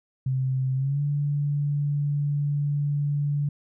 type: tone with pitch glide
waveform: sine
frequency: 131.2 to 144.74 Hz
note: C3 to D3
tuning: +5 to -25 cents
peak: -22 dBFS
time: 0.26-3.49 s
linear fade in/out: 5 ms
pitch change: +170 cents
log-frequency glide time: 0.75-1.01 s
effects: none